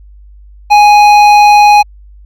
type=tone with hard clipping; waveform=triangle; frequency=830.6 Hz; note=G#5; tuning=in tune; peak=-3 dBFS; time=0.7-1.83 s; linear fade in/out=20 ms; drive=14 dB; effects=added 50 Hz sine -33 dBFS peak until 2.25 s